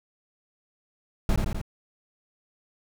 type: noise with echo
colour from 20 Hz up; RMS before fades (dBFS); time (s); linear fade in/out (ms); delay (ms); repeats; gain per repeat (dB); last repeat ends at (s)
brown; -21; 1.29-1.36; 2; 85; 3; -3; 1.615
effects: none